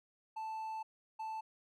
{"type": "tone bursts at uneven times", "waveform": "triangle", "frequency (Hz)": 880, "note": "A5", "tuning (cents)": 0, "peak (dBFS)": -37, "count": 2, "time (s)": [[0.36, 0.83], [1.19, 1.41]], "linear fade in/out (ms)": 10, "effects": []}